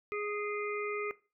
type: harmonic tone with a mistuned harmonic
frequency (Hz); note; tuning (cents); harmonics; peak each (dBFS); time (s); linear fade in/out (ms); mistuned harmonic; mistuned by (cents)
415.3; G#4; 0; 1 / 3 / 5 / 6; -35 / -40 / -42 / -43; 0.12-1.11; 0; 6; -39
effects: noise-tail reverb RT60 0.3 s tail -18 dB re dry